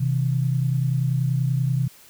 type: tone pair together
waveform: sine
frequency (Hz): 129.53 / 159.9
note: C3 / D#3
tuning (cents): -17 / +48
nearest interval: major third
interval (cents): 365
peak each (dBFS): -20 / -25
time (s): 0-1.88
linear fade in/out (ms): 10
effects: white hiss -50 dBFS RMS until 2.09 s